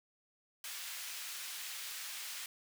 pink high-pass noise, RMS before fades -44 dBFS, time 0.64-2.46 s, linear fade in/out 2 ms, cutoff 2100 Hz, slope 12 dB/octave, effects none

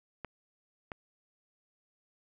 clicks, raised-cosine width 0.5 ms, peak -24 dBFS, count 2, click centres 0.247 / 0.918 s, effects none

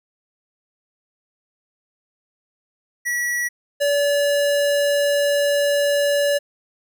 square tone pair in turn, 1935 / 573.6 Hz, B6 / D5, -36 / -41 cents, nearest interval octave + major sixth, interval 2105 cents, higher first, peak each -21 / -17 dBFS, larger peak second, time 3.05-3.49 / 3.8-6.39 s, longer second, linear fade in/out 20 ms, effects none

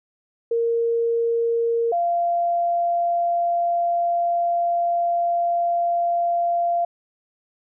sine tone pair in turn, 464 / 690.4 Hz, A#4 / F5, -8 / -20 cents, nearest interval perfect fifth, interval 688 cents, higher second, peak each -18 dBFS, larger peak neither, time 0.51-1.92 / 1.92-6.85 s, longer second, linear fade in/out 5 ms, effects none

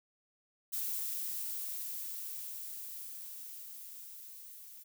violet noise with level ramp, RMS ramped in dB -36 to -52 dBFS, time 0.72-4.84 s, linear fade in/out 20 ms, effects none

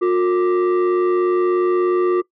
sine tone with frequency modulation, 359.6 Hz, F#4, 49 cents flat, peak -11 dBFS, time 0.01-2.22 s, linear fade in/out 20 ms, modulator 816 Hz, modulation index 0.56, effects noise-tail reverb RT60 0.1 s tail -21 dB re dry + tanh soft clip ceiling -13 dBFS

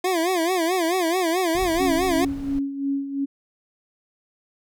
25% pulse tone with vibrato, 349.2 Hz, F4, in tune, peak -16 dBFS, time 0.04-2.25 s, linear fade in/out 5 ms, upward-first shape sine, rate 4.6 Hz, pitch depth 140 cents each way
brown noise, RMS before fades -35 dBFS, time 1.55-2.59 s, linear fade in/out 2 ms
sine tone with tremolo, 277.2 Hz, C#4, in tune, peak -20 dBFS, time 1.79-3.26 s, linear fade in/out 20 ms, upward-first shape sine, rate 2.9 Hz, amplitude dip 65%
effects none

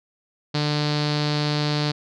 sawtooth tone with low-pass filter, 148.7 Hz, D3, 22 cents sharp, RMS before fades -23 dBFS, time 0.54-1.92 s, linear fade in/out 10 ms, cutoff 4400 Hz, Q 5.3, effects none

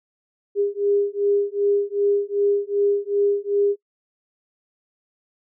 sine beating tone pair, 403.8 / 406.4 Hz, G#4 / G#4, -49 / -38 cents, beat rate 2.6 Hz, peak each -21 dBFS, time 0.55-3.76 s, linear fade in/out 50 ms, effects noise-tail reverb RT60 0.1 s tail -24 dB re dry

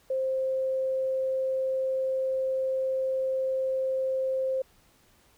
sine tone, 526 Hz, C5, 9 cents sharp, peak -25 dBFS, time 0.1-4.62 s, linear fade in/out 5 ms, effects pink hiss -62 dBFS RMS until 5.37 s

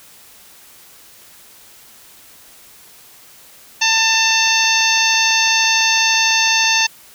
harmonic tone, 894 Hz, A5, 27 cents sharp, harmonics 1 / 2 / 3 / 4 / 5 / 6 / 7, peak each -21 / -20 / -17 / -21 / -21 / -22 / -20 dBFS, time 3.81-6.87 s, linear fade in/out 10 ms, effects white hiss -44 dBFS RMS until 7.14 s

